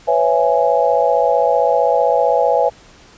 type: chord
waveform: sine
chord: C# minor seventh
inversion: third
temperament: just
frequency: 498.9 / 554.4 / 665.2 / 831.5 Hz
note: B4 / C#5 / E5 / G#5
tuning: +17 / 0 / +16 / +2 cents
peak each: -17 dBFS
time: 0.07-2.7 s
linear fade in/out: 20 ms
effects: pink hiss -45 dBFS RMS until 3.17 s + resampled to 16000 Hz